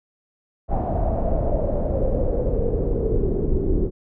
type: noise with low-pass filter sweep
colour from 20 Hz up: brown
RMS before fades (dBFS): -21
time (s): 0.68-3.91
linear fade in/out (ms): 50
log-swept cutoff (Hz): 740 to 370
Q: 6
effects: none